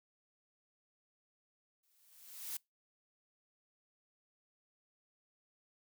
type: noise with exponential growth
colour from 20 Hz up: blue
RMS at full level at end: -39 dBFS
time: 1.83-2.57 s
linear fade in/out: 5 ms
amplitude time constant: 160 ms
effects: noise-tail reverb RT60 0.2 s tail -25 dB re dry